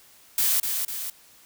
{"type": "noise with echo", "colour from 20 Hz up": "blue", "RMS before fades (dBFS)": -22, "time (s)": [0.38, 0.6], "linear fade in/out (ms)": 2, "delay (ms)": 250, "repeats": 2, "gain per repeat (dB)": -5, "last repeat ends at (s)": 1.1, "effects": ["white hiss -54 dBFS RMS until 1.45 s"]}